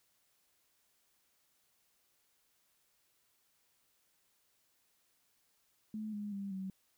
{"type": "tone with pitch steps", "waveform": "sine", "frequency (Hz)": [215.6, 206.8, 198.39, 190.31], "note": ["A3", "G#3", "G3", "F#3"], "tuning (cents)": [-35, -7, 21, 49], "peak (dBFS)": -38, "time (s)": [5.94, 6.7], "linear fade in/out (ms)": 2, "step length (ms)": 190, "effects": ["white hiss -75 dBFS RMS until 6.97 s"]}